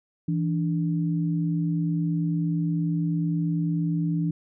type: tone pair together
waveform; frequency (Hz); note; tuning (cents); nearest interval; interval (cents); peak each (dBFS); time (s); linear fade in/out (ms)
sine; 164.83 / 293.7; E3 / D4; 0 / 0; minor seventh; 1000; -23 / -29; 0.28-4.31; 5
effects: none